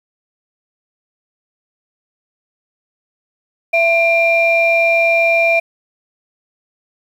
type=tone pair together; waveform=sine; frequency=669 / 2384 Hz; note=E5 / D7; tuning=+25 / +25 cents; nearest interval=octave + minor seventh; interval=2200 cents; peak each=-12 dBFS; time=3.73-5.6 s; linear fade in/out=10 ms; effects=tanh soft clip ceiling -4 dBFS + 7-bit